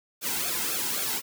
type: noise with flanger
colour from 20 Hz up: white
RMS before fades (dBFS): -29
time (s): 0.21-1.22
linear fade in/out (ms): 50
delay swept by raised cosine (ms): 1 to 1.74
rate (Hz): 3.8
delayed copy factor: -0.75
effects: none